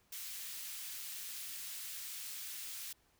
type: high-pass noise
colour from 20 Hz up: white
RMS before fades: -45 dBFS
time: 0.12-2.93 s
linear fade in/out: 5 ms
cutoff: 2000 Hz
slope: 12 dB/octave
effects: pink hiss -72 dBFS RMS until 3.19 s